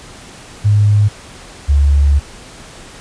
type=tone pair in turn; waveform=sine; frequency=103.83 / 71.06 Hz; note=G#2 / C#2; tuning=0 / +44 cents; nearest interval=perfect fifth; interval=656 cents; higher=first; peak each=-7 dBFS; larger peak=neither; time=0.64-1.09 / 1.68-2.2 s; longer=second; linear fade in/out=20 ms; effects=pink hiss -36 dBFS RMS until 3 s + resampled to 22050 Hz